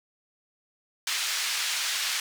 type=band-pass noise; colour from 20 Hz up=white; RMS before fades=-29 dBFS; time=1.07-2.2 s; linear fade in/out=2 ms; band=1500 to 5600 Hz; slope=12 dB/octave; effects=none